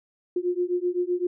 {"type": "beating tone pair", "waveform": "sine", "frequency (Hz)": [352.5, 360.3], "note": ["F4", "F#4"], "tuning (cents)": [16, -46], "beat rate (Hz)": 7.8, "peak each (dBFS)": -26, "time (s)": [0.36, 1.27], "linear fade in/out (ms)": 5, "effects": []}